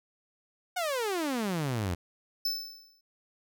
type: exponential sweep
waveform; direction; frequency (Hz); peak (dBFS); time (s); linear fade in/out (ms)
sawtooth; down; 750 to 82.41; -25; 0.76-1.95; 10
type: tone with exponential decay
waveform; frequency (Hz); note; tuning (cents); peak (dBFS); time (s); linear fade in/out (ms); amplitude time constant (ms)
square; 5274; E8; 0; -26; 2.45-3.01; 5; 120
effects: none